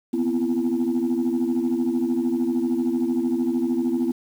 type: tone cluster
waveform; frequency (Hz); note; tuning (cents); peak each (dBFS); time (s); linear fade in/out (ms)
sine; 243.5 / 256.6 / 336.8; B3 / C4 / E4; -24 / -34 / +37; -23; 0.13-4.12; 10
effects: tanh soft clip ceiling -15 dBFS + 8-bit